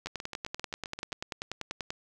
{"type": "two click trains", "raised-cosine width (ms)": 0.2, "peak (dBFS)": [-17, -21], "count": [20, 9], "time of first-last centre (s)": [[0.06, 1.905], [0.07, 1.121]], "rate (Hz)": [10.3, 7.61], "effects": []}